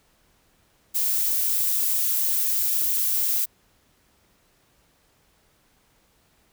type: noise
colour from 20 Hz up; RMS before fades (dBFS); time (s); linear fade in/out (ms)
violet; -23; 0.94-3.46; 20
effects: pink hiss -63 dBFS RMS until 6.52 s